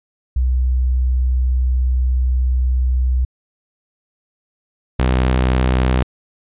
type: tone pair in turn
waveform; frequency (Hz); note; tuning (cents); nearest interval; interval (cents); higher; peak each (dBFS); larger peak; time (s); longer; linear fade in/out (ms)
sine / sawtooth; 63.1 / 63.46; B1 / B1; +38 / +48; unison; 10; second; -13 / -9; second; 0.36-3.25 / 4.99-6.03; first; 5
effects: resampled to 8000 Hz